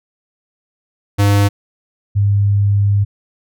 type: tone pair in turn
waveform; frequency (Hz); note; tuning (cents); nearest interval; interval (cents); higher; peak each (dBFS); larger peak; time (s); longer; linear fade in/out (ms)
square / sine; 101.1 / 101.1; G#2 / G#2; -46 / -46; unison; 0; neither; -10; neither; 1.18-1.49 / 2.15-3.05; second; 20
effects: none